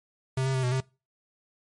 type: tone with pitch steps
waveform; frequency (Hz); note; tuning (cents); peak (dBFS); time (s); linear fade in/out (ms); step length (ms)
square; 131.5 / 133.3 / 130.6 / 124.6 / 131.5; C3 / C3 / C3 / B2 / C3; +9 / +33 / -3 / +16 / +9; -25; 0.37-0.805; 5; 87
effects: noise-tail reverb RT60 0.3 s tail -23 dB re dry + MP3 48 kbps